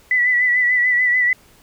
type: tone with vibrato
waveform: sine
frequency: 1975.5 Hz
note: B6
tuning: in tune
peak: -13 dBFS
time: 0.11-1.33 s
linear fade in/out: 2 ms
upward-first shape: sine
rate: 6.8 Hz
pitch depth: 39 cents each way
effects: pink hiss -51 dBFS RMS until 1.62 s